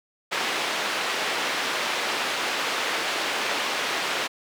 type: band-pass noise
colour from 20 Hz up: white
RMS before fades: -27 dBFS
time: 0.31-4.28 s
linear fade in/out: 20 ms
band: 330 to 3000 Hz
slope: 12 dB/octave
effects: none